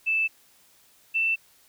sine tone pair in turn, 2637 / 2669 Hz, E7 / E7, 0 / +21 cents, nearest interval unison, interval 21 cents, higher second, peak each -21 dBFS, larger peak neither, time 0.06-0.28 / 1.14-1.36 s, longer neither, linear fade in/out 20 ms, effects white hiss -59 dBFS RMS until 1.68 s

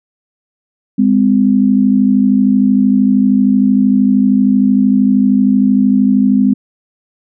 sine tone pair together, 203.9 / 256.9 Hz, G#3 / C4, -32 / -32 cents, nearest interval major third, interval 400 cents, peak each -10 dBFS, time 0.98-6.54 s, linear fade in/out 10 ms, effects none

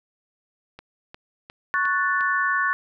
click train, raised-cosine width 0.3 ms, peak -24 dBFS, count 5, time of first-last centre 0.79-2.208 s, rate 2.82 Hz
sine chord, F# minor, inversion second, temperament equal, 1108.7 / 1480 / 1760 Hz, C#6 / F#6 / A6, 0 / 0 / 0 cents, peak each -24 dBFS, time 1.74-2.73 s, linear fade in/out 0 ms
effects none

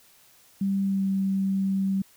sine tone with pitch glide, 195.9 to 193.54 Hz, G3 to G3, -1 to -22 cents, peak -22 dBFS, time 0.61-2.02 s, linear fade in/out 5 ms, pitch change -21 cents, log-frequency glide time 0.83-1.05 s, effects white hiss -57 dBFS RMS until 2.16 s

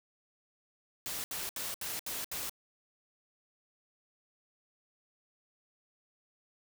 white noise bursts, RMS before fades -38 dBFS, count 6, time 1.06-2.495 s, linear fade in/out 0 ms, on 180 ms, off 71 ms, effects none

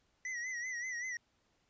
square tone with vibrato, 1965 Hz, B6, 9 cents flat, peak -38 dBFS, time 0.25-1.17 s, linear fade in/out 2 ms, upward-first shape sine, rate 5.2 Hz, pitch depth 80 cents each way, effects pink hiss -75 dBFS RMS until 1.69 s + resampled to 16000 Hz

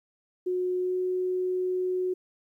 sine tone with pitch glide, 364.1 to 367.1 Hz, F#4 to F#4, -28 to -14 cents, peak -25 dBFS, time 0.46-2.14 s, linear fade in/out 10 ms, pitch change +14 cents, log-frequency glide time 0.8-0.94 s, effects 11-bit

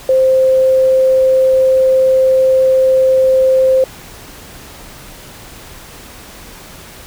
sine tone, 523.3 Hz, C5, in tune, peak -7 dBFS, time 0.09-3.84 s, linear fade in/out 2 ms, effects pink hiss -35 dBFS RMS until 7.06 s

